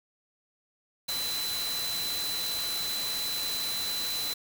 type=tone in noise; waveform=sine; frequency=4021 Hz; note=B7; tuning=30 cents sharp; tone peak=-31 dBFS; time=1.08-4.34 s; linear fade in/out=10 ms; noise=white; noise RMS=-35 dBFS; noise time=1.08-4.34 s; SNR=+1 dB; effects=none